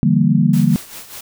sine chord, E half-diminished seventh, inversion third, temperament equal with one note detuned, 146.83 / 168.18 / 196 / 233.1 Hz, D3 / E3 / G3 / Bb3, 0 / +35 / 0 / 0 cents, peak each -16 dBFS, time 0.03-0.76 s, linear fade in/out 0 ms
white noise with tremolo, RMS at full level -32 dBFS, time 0.53-1.21 s, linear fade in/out 5 ms, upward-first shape sine, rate 5.1 Hz, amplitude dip 65%
effects none

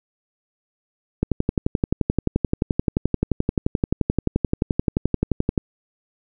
click train, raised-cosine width 3 ms, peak -5 dBFS, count 51, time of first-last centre 1.23-5.578 s, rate 11.5 Hz, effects none

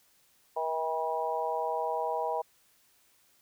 harmonic tone with a mistuned harmonic, 160 Hz, D#3, 49 cents sharp, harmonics 3 / 4 / 5 / 6, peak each -35 / -34 / -34 / -34 dBFS, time 0.56-2.42 s, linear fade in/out 10 ms, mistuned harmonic 6, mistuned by +16 cents, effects white hiss -66 dBFS RMS until 3.41 s

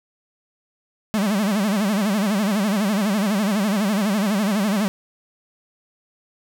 45% pulse tone with vibrato, 204.8 Hz, G#3, 24 cents flat, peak -18 dBFS, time 1.14-4.88 s, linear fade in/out 0 ms, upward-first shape sine, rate 12 Hz, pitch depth 140 cents each way, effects none

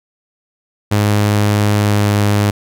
sawtooth tone with pitch glide, 103.83 to 102.99 Hz, G#2 to G#2, 0 to -14 cents, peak -7 dBFS, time 0.91-2.51 s, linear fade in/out 10 ms, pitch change -14 cents, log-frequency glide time 1.78-2.08 s, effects none

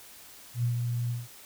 sine tone with ADSR envelope, 120 Hz, B2, 49 cents flat, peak -23 dBFS, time 0.54-1.28 s, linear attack 97 ms, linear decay 110 ms, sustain -4 dB, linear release 180 ms, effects white hiss -50 dBFS RMS until 1.45 s

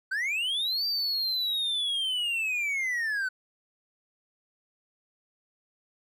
triangle linear two-way sweep, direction up then down, 1486 to 4699 to 1486 Hz, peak -25 dBFS, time 0.11-3.29 s, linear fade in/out 10 ms, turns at 0.86 s, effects none

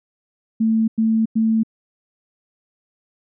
sine tone bursts, 222.6 Hz, A3, 20 cents sharp, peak -14 dBFS, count 3, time 0.6-1.634 s, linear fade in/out 10 ms, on 280 ms, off 97 ms, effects none

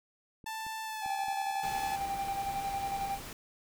clicks, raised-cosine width 3 ms, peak -39 dBFS, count 5, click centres 0.442 / 0.666 / 1.061 / 1.283 / 2.263 s
sawtooth tone with pitch glide, 883 to 861.3 Hz, A5 to A5, +6 to -37 cents, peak -33 dBFS, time 0.46-1.96 s, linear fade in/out 5 ms, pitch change -43 cents, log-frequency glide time 0.84-1.04 s
triangle tone with tremolo, 790 Hz, G5, 13 cents sharp, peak -29 dBFS, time 1.01-3.2 s, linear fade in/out 50 ms, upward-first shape square, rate 11 Hz, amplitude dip 40%
pink noise, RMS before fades -44 dBFS, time 1.63-3.33 s, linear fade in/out 2 ms
effects none

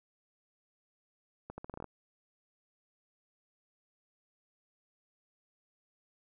accelerating click train, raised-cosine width 1 ms, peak -28 dBFS, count 9, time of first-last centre 1.5-1.843 s, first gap 80 ms, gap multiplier 0.81, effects none

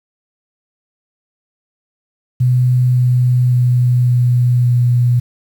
sine tone with pitch steps, 125.4 / 124.53 / 123.67 / 122.82 / 121.97 Hz, B2 / B2 / B2 / B2 / B2, +27 / +15 / +3 / -9 / -21 cents, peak -9 dBFS, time 2.4-5.2 s, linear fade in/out 10 ms, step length 560 ms, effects 7-bit

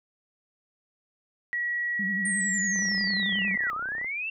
sine tone with pitch glide, 1922 to 1941 Hz, B6 to B6, -48 to -31 cents, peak -26 dBFS, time 1.53-3.7 s, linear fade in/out 0 ms, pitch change +17 cents, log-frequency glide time 2.66-3.11 s
sine tone with vibrato, 196 Hz, G3, in tune, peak -31 dBFS, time 1.99-3.56 s, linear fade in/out 5 ms, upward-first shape sine, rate 11 Hz, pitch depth 93 cents each way
sine linear two-way sweep, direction down then up, 8870 to 1172 to 2732 Hz, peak -29 dBFS, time 2.25-4.3 s, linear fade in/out 5 ms, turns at 3.73 s
click train, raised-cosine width 1 ms, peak -31 dBFS, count 42, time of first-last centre 2.76-4.045 s, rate 31.9 Hz
effects none

